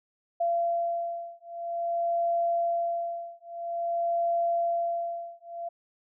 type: beating tone pair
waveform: sine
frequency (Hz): 683 / 683.5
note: F5 / F5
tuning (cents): -39 / -37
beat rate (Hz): 0.5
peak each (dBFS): -29 / -29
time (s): 0.4-5.69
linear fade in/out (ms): 10
effects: none